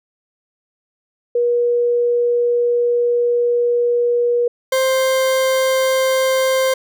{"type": "tone pair in turn", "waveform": ["sine", "40% pulse"], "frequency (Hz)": [480, 524.7], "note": ["B4", "C5"], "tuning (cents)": [-49, 5], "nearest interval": "major second", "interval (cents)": 154, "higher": "second", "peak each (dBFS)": -13, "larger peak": "neither", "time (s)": [[1.35, 4.48], [4.72, 6.74]], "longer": "first", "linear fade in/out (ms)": 5, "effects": []}